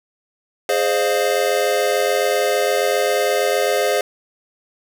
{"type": "chord", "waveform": "square", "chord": "F minor seventh", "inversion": "first", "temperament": "equal with one note detuned", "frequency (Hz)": [415.3, 523.3, 610.2, 698.5], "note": ["Ab4", "C5", "Eb5", "F5"], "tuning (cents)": [0, 0, -34, 0], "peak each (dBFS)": [-22, -21, -23, -24], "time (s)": [0.69, 4.01], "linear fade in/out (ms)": 2, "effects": []}